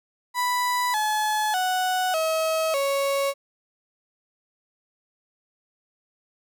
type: tone with pitch steps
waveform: 35% pulse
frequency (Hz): 987.8 / 855 / 740 / 640.5 / 554.4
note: B5 / A5 / F#5 / E5 / C#5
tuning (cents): 0 / -50 / 0 / -50 / 0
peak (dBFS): -20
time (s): 0.34-3.34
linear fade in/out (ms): 50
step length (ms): 600
effects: none